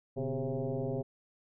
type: tone with frequency modulation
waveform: sine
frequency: 142.2 Hz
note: C#3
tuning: 45 cents sharp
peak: -31 dBFS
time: 0.16-1.03 s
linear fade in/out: 20 ms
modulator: 132 Hz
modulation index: 3.6
effects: none